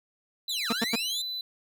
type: tone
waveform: triangle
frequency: 4000 Hz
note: B7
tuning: 21 cents sharp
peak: -30 dBFS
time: 0.48-1.41 s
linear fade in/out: 2 ms
type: linear two-way sweep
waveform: sawtooth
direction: down then up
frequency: 3951 to 1182 to 3711 Hz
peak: -28 dBFS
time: 0.49-1.22 s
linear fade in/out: 5 ms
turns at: 0.7 s
type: tone bursts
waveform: sawtooth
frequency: 229.4 Hz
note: A#3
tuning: 28 cents flat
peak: -20 dBFS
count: 3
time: 0.7-0.957 s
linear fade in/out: 5 ms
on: 27 ms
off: 88 ms
effects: none